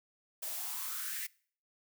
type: noise with high-pass filter sweep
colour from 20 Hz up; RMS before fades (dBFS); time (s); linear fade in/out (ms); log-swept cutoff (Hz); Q
blue; -39; 0.42-1.27; 10; 580 to 2000; 4.9
effects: noise-tail reverb RT60 0.5 s tail -23 dB re dry